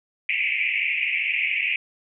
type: band-pass noise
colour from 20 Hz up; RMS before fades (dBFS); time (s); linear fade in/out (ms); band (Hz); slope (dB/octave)
pink; -24; 0.29-1.76; 2; 2100 to 2700; 96
effects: none